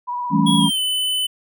sine tone with vibrato, 978 Hz, B5, 17 cents flat, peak -22 dBFS, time 0.07-0.69 s, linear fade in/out 20 ms, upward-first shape triangle, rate 18 Hz, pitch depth 43 cents each way
sine chord, A dominant seventh, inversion second, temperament equal with one note detuned, 164.81 / 196 / 216.5 / 277.2 Hz, E3 / G3 / A3 / C#4, 0 / 0 / -28 / 0 cents, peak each -19 dBFS, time 0.3-0.71 s, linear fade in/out 50 ms
square tone with pitch glide, 3326 to 3015 Hz, G#7 to F#7, +2 to +32 cents, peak -19 dBFS, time 0.46-1.27 s, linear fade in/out 10 ms, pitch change -170 cents, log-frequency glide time 0.57-0.8 s
effects none

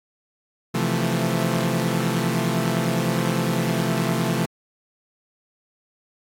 sawtooth chord, F major seventh, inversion second, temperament equal, 130.81 / 164.81 / 174.61 / 220 Hz, C3 / E3 / F3 / A3, 0 / 0 / 0 / 0 cents, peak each -22 dBFS, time 0.74-4.46 s, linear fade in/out 10 ms, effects AAC 64 kbps

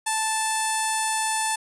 sawtooth tone with low-pass filter, 879 Hz, A5, 2 cents flat, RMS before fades -25 dBFS, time 0.06-1.56 s, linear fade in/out 10 ms, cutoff 9200 Hz, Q 6.1, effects none

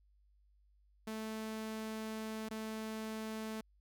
sawtooth tone with dropouts, 219.2 Hz, A3, 6 cents flat, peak -36 dBFS, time 1.07-3.61 s, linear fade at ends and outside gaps 5 ms, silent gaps 2.488-2.509 s, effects added 50 Hz sine -66 dBFS peak until 3.8 s

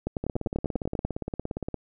two click trains, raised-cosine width 2 ms, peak -17 / -14 dBFS, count 27 / 11, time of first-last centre 0.24-1.743 / 0.07-1.05 s, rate 17.3 / 10.2 Hz, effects none

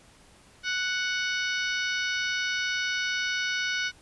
harmonic tone with a mistuned harmonic, 740 Hz, F#5, in tune, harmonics 2 / 3 / 4 / 5 / 6 / 7 / 8, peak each -29 / -33 / -35 / -37 / -39 / -40 / -41 dBFS, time 0.63-3.92 s, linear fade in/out 50 ms, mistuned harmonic 8, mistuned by -15 cents, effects pink hiss -56 dBFS RMS until 4.01 s + resampled to 24000 Hz

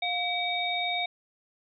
sine tone cluster, 710 / 2287 / 3709 Hz, F5 / D7 / A#7, +28 / -47 / -9 cents, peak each -31 dBFS, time 0.02-1.06 s, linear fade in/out 5 ms, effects none

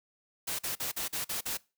white noise bursts, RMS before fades -34 dBFS, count 7, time 0.47-1.574 s, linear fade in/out 10 ms, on 120 ms, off 44 ms, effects noise-tail reverb RT60 0.3 s tail -23 dB re dry

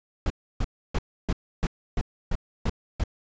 brown noise bursts, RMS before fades -24 dBFS, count 9, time 0.26-3.038 s, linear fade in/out 2 ms, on 42 ms, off 300 ms, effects resampled to 16000 Hz

